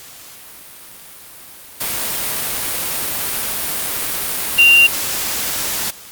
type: tone in noise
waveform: sine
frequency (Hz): 2774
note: F7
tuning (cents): -12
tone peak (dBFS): -6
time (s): 4.58-4.87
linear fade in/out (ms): 10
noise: white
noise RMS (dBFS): -21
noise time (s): 1.8-5.91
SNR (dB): +12
effects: white hiss -38 dBFS RMS until 6.11 s + Opus 48 kbps